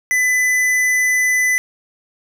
sine tone with tanh clipping, 2003 Hz, B6, 24 cents sharp, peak -15 dBFS, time 0.11-1.58 s, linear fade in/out 0 ms, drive 15 dB, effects none

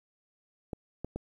clicks, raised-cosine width 2 ms, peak -22 dBFS, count 3, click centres 0.732 / 1.046 / 1.16 s, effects 10-bit

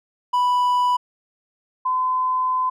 triangle / sine tone pair in turn, 987.8 / 1020.3 Hz, B5 / C6, 0 / -44 cents, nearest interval minor second, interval 56 cents, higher second, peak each -14 / -18 dBFS, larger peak first, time 0.33-0.97 / 1.85-2.7 s, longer second, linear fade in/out 10 ms, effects none

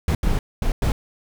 brown noise bursts at uneven times, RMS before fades -19 dBFS, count 4, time 0.08-0.15 / 0.23-0.39 / 0.62-0.72 / 0.82-0.92 s, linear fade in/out 2 ms, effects none

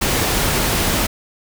pink noise, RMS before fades -18 dBFS, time 0.01-1.07 s, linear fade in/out 10 ms, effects none

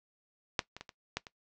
clicks, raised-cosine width 0.2 ms, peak -9 / -26 / -25 / -29 / -15 / -28 dBFS, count 6, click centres 0.592 / 0.766 / 0.81 / 0.892 / 1.17 / 1.268 s, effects noise-tail reverb RT60 0.1 s tail -18 dB re dry + low-pass 7000 Hz 12 dB/octave

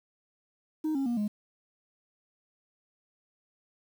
sine tone with pitch steps, 311.1 / 272.4 / 238.5 / 208.8 Hz, D#4 / C#4 / A#3 / G#3, 0 / -30 / +40 / +10 cents, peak -24 dBFS, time 0.84-1.28 s, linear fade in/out 10 ms, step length 110 ms, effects tanh soft clip ceiling -26 dBFS + 9-bit

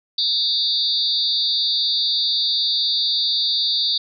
sine tone cluster, 3577 / 3857 / 4376 / 4701 Hz, A7 / B7 / C#8 / D8, +28 / -42 / -23 / +1 cents, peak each -23 dBFS, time 0.18-3.98 s, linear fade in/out 5 ms, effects none

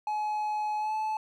triangle tone with pitch glide, 848 to 866.3 Hz, G#5 to A5, +36 to -27 cents, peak -26 dBFS, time 0.07-1.17 s, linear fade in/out 2 ms, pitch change +37 cents, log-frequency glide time 0.78-0.94 s, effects none

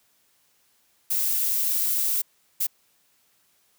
violet noise bursts at uneven times, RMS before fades -24 dBFS, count 2, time 1.1-2.22 / 2.6-2.67 s, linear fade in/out 10 ms, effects white hiss -65 dBFS RMS until 3.78 s + high-pass 60 Hz 12 dB/octave

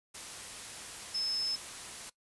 sine tone in noise, 5210 Hz, E8, 21 cents flat, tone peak -31 dBFS, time 1.14-1.56 s, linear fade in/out 10 ms, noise white, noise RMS -44 dBFS, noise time 0.14-2.1 s, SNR +10 dB, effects noise-tail reverb RT60 0.1 s tail -19 dB re dry + resampled to 24000 Hz

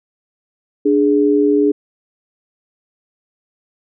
sine tone pair together, 293.7 / 415.4 Hz, D4 / G#4, 0 / 0 cents, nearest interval tritone, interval 600 cents, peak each -13 dBFS, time 0.85-1.72 s, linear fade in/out 10 ms, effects none

